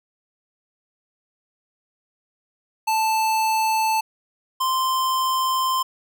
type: tone pair in turn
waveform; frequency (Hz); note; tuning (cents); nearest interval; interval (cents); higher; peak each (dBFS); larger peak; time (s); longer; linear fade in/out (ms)
square; 880 / 1041.4; A5 / C6; 0 / -8; minor third; 292; second; -19 / -20; first; 2.87-4.01 / 4.6-5.83; second; 10
effects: none